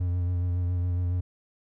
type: tone with vibrato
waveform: triangle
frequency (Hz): 88.8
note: F2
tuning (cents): +29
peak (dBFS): -22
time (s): 0-1.21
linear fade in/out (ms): 10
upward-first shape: sine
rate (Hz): 7.2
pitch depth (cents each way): 27
effects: none